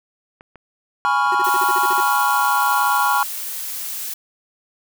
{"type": "clicks", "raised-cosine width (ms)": 0.5, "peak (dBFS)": -27, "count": 5, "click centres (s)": [0.409, 0.557, 1.264, 1.357, 1.908]}
{"type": "chord", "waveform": "triangle", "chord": "C# dominant seventh", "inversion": "second", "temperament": "equal", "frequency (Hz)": [830.6, 987.8, 1108.7, 1396.9], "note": ["G#5", "B5", "C#6", "E#6"], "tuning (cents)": [0, 0, 0, 0], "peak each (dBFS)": -19, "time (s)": [1.05, 3.23], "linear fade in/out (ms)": 0}
{"type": "tone bursts", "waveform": "square", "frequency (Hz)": 370, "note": "F#4", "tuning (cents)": 0, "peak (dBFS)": -27, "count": 10, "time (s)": [1.32, 2.004], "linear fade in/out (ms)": 2, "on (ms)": 27, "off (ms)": 46}
{"type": "noise", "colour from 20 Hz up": "blue", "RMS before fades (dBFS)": -28, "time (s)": [1.44, 4.14], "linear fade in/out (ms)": 5}
{"effects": []}